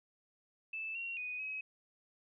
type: tone with pitch steps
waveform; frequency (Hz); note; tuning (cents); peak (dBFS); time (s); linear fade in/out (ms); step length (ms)
sine; 2632 / 2743 / 2486 / 2548; E7 / F7 / D#7 / D#7; -3 / -32 / -2 / +41; -38; 0.73-1.61; 5; 220
effects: none